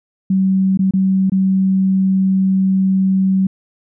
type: tone with dropouts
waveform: sine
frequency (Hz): 190.6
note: G3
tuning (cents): -48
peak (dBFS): -11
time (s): 0.3-3.47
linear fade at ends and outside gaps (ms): 5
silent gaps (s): 0.774-0.791 / 0.91-0.936 / 1.298-1.319
effects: none